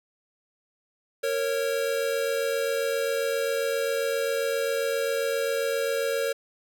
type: tone pair together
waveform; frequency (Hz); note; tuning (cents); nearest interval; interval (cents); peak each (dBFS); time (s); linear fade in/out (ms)
square; 462.5 / 550; A#4 / C#5; -14 / -14; minor third; 300; -28; 1.23-6.33; 10
effects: none